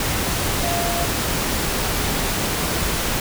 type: tone in noise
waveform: sine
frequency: 690 Hz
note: F5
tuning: 21 cents flat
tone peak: -24 dBFS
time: 0.63-1.05 s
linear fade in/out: 2 ms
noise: pink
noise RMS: -22 dBFS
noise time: 0-3.2 s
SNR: -5 dB
effects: none